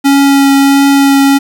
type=tone with vibrato; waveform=square; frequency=277.2 Hz; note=C#4; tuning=in tune; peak=-5 dBFS; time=0.04-1.39 s; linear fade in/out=20 ms; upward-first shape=triangle; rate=1.5 Hz; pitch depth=11 cents each way; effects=7-bit